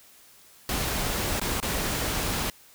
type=noise with dropouts; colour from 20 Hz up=pink; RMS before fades=-28 dBFS; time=0.69-2.5 s; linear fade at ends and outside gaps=2 ms; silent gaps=1.398-1.414 / 1.602-1.626 s; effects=white hiss -54 dBFS RMS until 2.74 s